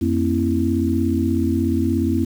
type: tone cluster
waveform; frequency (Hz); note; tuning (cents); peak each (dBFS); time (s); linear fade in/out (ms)
sine; 88.6 / 232.4 / 269.2 / 329.9; F2 / A#3 / C4 / E4; +25 / -5 / +49 / +1; -22; 0.01-2.25; 10
effects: 7-bit